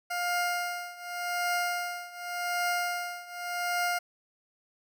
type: tone with tremolo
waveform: 20% pulse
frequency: 706 Hz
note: F5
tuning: 19 cents sharp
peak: -21 dBFS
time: 0.1-3.99 s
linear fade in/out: 10 ms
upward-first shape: triangle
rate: 0.87 Hz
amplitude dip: 90%
effects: none